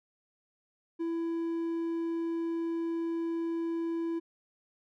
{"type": "tone", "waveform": "triangle", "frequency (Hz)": 332.8, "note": "E4", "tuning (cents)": 17, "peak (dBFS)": -28, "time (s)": [0.99, 4.2], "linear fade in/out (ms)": 20, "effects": []}